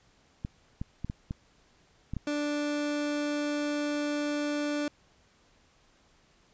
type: clicks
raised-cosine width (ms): 5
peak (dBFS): -21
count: 7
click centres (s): 0.449 / 0.815 / 1.046 / 1.099 / 1.309 / 2.136 / 2.167
type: tone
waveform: 30% pulse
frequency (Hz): 293.7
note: D4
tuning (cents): 0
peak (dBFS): -26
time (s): 2.27-4.88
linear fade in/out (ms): 2
effects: pink hiss -64 dBFS RMS until 6.53 s + resampled to 16000 Hz